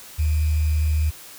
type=tone with sample-and-hold; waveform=sine; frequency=76.8 Hz; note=D#2; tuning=22 cents flat; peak=-17 dBFS; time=0.18-1.11 s; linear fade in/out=20 ms; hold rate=2450 Hz; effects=white hiss -42 dBFS RMS until 1.38 s